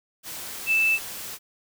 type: tone in noise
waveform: sine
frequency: 2639 Hz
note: E7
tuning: 1 cent sharp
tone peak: -18 dBFS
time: 0.66-0.99 s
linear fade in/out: 50 ms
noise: white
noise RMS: -36 dBFS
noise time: 0.23-1.39 s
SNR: +15 dB
effects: none